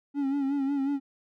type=tone with vibrato; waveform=triangle; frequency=277.2 Hz; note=C#4; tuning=in tune; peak=-23 dBFS; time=0.14-1 s; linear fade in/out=50 ms; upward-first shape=sine; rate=5.5 Hz; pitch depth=59 cents each way; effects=none